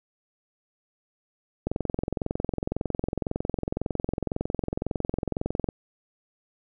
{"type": "click train", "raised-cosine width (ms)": 2, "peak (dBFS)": -13, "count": 89, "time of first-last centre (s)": [1.67, 5.688], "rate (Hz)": 21.9, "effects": []}